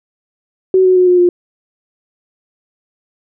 sine tone with pitch steps, 375.5 / 369.9 / 364.4 / 359 / 353.6 Hz, F#4 / F#4 / F#4 / F4 / F4, +26 / 0 / -26 / +48 / +22 cents, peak -6 dBFS, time 0.74-1.29 s, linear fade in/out 2 ms, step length 110 ms, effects none

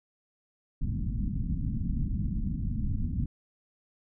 pink low-pass noise, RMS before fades -30 dBFS, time 0.81-3.26 s, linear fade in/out 5 ms, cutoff 250 Hz, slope 48 dB/octave, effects none

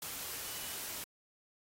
sine tone in noise, 2960 Hz, F#7, in tune, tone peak -53 dBFS, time 0.45-0.78 s, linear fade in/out 2 ms, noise white, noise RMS -42 dBFS, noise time 0.02-1.04 s, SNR -14 dB, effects AAC 48 kbps

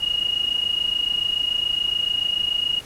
sine tone pair together, 2863 / 2890 Hz, F7 / F#7, +42 / -41 cents, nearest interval unison, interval 17 cents, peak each -23 dBFS, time 0-2.81 s, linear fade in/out 20 ms, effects pink hiss -42 dBFS RMS until 2.85 s + low-pass 12000 Hz 12 dB/octave

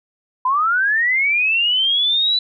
sine linear sweep, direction up, 987.8 to 3996 Hz, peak -14 dBFS, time 0.45-2.39 s, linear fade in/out 5 ms, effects none

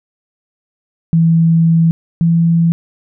sine tone pair in turn, 164.81 / 167.21 Hz, E3 / E3, 0 / +25 cents, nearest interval unison, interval 25 cents, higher second, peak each -7 / -8 dBFS, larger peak first, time 1.13-1.91 / 2.21-2.72 s, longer first, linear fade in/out 0 ms, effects none

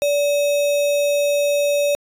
sine tone with sample-and-hold, 577 Hz, D5, 31 cents flat, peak -15 dBFS, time 0.02-1.95 s, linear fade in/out 0 ms, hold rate 3150 Hz, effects resampled to 32000 Hz

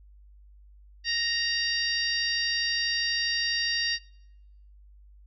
harmonic tone, 932.3 Hz, A#5, in tune, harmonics 2 / 3 / 4 / 5 / 6, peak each -30 / -33 / -35 / -29 / -34 dBFS, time 1.04-3.99 s, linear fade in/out 50 ms, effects noise-tail reverb RT60 0.9 s tail -24 dB re dry + added 50 Hz sine -50 dBFS peak until 5.26 s

